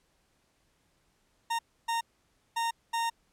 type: tone bursts at uneven times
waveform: 40% pulse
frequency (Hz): 923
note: A#5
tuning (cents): -17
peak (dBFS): -27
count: 4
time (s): 1.5-1.59 / 1.88-2.01 / 2.56-2.71 / 2.93-3.1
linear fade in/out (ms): 10
effects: pink hiss -71 dBFS RMS until 3.32 s + low-pass 11000 Hz 12 dB/octave